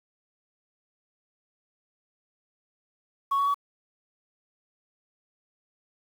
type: tone with pitch steps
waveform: sine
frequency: 1108.7 / 1120.9 / 1133.3 Hz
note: C#6 / C#6 / C#6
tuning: 0 / +19 / +38 cents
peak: -20 dBFS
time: 3.31-3.544 s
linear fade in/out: 10 ms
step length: 78 ms
effects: tanh soft clip ceiling -19 dBFS + 8-bit